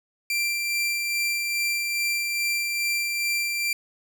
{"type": "tone with tremolo", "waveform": "sawtooth", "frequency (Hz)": 2360, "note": "D7", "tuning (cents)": 8, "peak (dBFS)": -19, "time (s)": [0.3, 3.73], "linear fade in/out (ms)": 2, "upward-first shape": "sine", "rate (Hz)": 2.4, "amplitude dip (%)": 30, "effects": []}